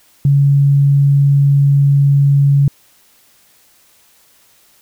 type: tone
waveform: sine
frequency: 140.6 Hz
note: C#3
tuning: 25 cents sharp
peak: -7 dBFS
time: 0.25-2.68 s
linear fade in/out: 2 ms
effects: white hiss -51 dBFS RMS until 4.81 s